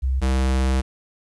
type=tone pair in turn; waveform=sine / square; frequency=65.41 / 65.41 Hz; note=C2 / C2; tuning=0 / 0 cents; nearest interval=unison; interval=0 cents; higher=neither; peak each=-18 dBFS; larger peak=neither; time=0.02-0.21 / 0.21-0.82 s; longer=second; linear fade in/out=20 ms; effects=resampled to 24000 Hz + 10-bit